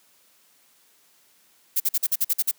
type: noise bursts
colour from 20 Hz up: violet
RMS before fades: -21 dBFS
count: 9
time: 1.76-2.514 s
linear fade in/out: 10 ms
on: 42 ms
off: 47 ms
effects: white hiss -60 dBFS RMS until 2.58 s + high-pass 150 Hz 12 dB/octave